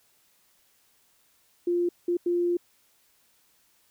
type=tone bursts at uneven times; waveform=sine; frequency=349.2 Hz; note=F4; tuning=in tune; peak=-22 dBFS; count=3; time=1.67-1.89 / 2.08-2.17 / 2.26-2.57 s; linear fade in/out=5 ms; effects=white hiss -65 dBFS RMS until 3.9 s

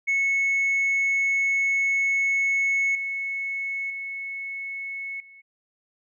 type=tone with level steps; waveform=sine; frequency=2200 Hz; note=C#7; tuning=14 cents flat; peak=-18 / -26 / -30 / -46 dBFS; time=0.07-5.42 s; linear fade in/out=20 ms; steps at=2.95 / 3.9 / 5.2 s; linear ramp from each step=2 ms; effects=tanh soft clip ceiling -18 dBFS

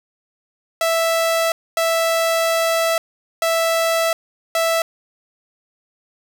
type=tone bursts at uneven times; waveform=sawtooth; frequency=659.3 Hz; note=E5; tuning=in tune; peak=-12 dBFS; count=4; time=0.81-1.52 / 1.77-2.98 / 3.42-4.13 / 4.55-4.82 s; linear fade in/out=2 ms; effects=none

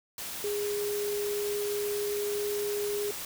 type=tone in noise; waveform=sine; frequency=412.3 Hz; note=G#4; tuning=13 cents flat; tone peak=-29 dBFS; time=0.44-3.11 s; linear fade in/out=2 ms; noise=white; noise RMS=-38 dBFS; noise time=0.18-3.25 s; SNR=+6 dB; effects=none

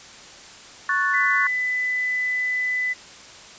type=chord; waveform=sine; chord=F# minor; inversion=second; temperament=equal; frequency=1108.7 / 1480 / 1760 Hz; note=C#6 / F#6 / A6; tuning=0 / 0 / 0 cents; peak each=-24 / -24 / -22 dBFS; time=0.89-1.47 s; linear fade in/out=2 ms
type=tone; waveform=sine; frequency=2000 Hz; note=B6; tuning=21 cents sharp; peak=-21 dBFS; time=1.13-2.94 s; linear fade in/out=20 ms
effects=white hiss -43 dBFS RMS until 3.58 s + resampled to 16000 Hz

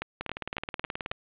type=two click trains; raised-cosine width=0.3 ms; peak=-16 / -15 dBFS; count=18 / 5; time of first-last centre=0.21-1.114 / 0.02-1.116 s; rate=18.8 / 3.65 Hz; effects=resampled to 8000 Hz + 7-bit

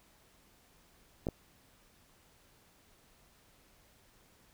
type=clicks; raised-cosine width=2 ms; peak=-20 dBFS; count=2; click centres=1.269 / 1.287 s; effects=pink hiss -65 dBFS RMS until 4.53 s

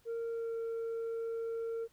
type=tone with pitch glide; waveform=sine; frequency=461.4 to 457.2 Hz; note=A#4 to A#4; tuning=-18 to -34 cents; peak=-32 dBFS; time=0.05-1.88 s; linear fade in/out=50 ms; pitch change=-16 cents; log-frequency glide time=0.28-0.56 s; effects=tanh soft clip ceiling -34 dBFS + pink hiss -69 dBFS RMS until 1.92 s

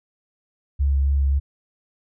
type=tone with vibrato; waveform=sine; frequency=69.3 Hz; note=C#2; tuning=in tune; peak=-16 dBFS; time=0.79-1.4 s; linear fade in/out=20 ms; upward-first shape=sine; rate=3.7 Hz; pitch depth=16 cents each way; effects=none

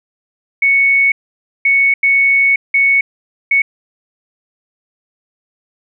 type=tone bursts at uneven times; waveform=sine; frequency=2217 Hz; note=C#7; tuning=in tune; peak=-8 dBFS; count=5; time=0.62-1.12 / 1.65-1.94 / 2.03-2.56 / 2.74-3.01 / 3.51-3.62 s; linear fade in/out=5 ms; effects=none

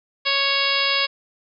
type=harmonic tone; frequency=554.4 Hz; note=C#5; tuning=in tune; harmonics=1 / 2 / 3 / 4 / 5 / 6 / 7 / 8 / 9; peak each=-30 / -27 / -29 / -25 / -25 / -26 / -27 / -27 / -27 dBFS; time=0.25-1.07 s; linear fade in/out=20 ms; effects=none

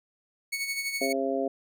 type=tone with tremolo; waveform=sawtooth; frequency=2217 Hz; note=C#7; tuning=in tune; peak=-24 dBFS; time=0.52-1.13 s; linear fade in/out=10 ms; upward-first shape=sine; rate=12 Hz; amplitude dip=55%
type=harmonic tone; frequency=135.1 Hz; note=C#3; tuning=44 cents flat; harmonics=2 / 3 / 4 / 5; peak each=-31 / -31 / -31 / -31 dBFS; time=1.01-1.48 s; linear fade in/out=5 ms
effects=none

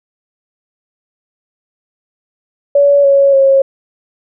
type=tone with pitch steps; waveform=sine; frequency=568 / 555.3 / 543 Hz; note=C#5 / C#5 / C#5; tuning=+42 / +3 / -36 cents; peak=-5 dBFS; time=2.75-3.62 s; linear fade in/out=5 ms; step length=290 ms; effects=none

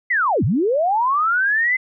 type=linear two-way sweep; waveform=sine; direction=down then up; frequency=2067 to 86.8 to 2067 Hz; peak=-15 dBFS; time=0.1-1.77 s; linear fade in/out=10 ms; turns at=0.44 s; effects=none

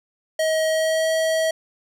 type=tone with pitch glide; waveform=square; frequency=634 to 642.5 Hz; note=D#5 to E5; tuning=+32 to -45 cents; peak=-19 dBFS; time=0.39-1.51 s; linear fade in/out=5 ms; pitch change=+23 cents; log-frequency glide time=0.67-1.1 s; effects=low-pass 12000 Hz 12 dB/octave + 10-bit

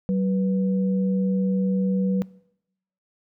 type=tone pair together; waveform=sine; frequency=189.34 / 489.4 Hz; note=F#3 / B4; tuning=+40 / -16 cents; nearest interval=octave + major third; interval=1644 cents; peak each=-20 / -30 dBFS; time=0.09-2.22 s; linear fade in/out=0 ms; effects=noise-tail reverb RT60 0.8 s tail -22 dB re dry

